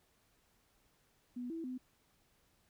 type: tone with pitch steps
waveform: sine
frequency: 245.7 / 328.5 / 254.2 Hz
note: B3 / E4 / C4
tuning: -9 / -6 / -50 cents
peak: -39 dBFS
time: 1.36-1.78 s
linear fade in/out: 10 ms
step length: 140 ms
effects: pink hiss -73 dBFS RMS until 2.69 s